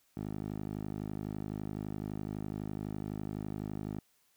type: tone with band-pass filter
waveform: 10% pulse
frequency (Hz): 51.91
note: G#1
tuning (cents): 0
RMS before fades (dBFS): -39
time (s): 0.17-3.99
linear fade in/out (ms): 0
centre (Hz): 230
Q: 0.66
effects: white hiss -71 dBFS RMS until 4.36 s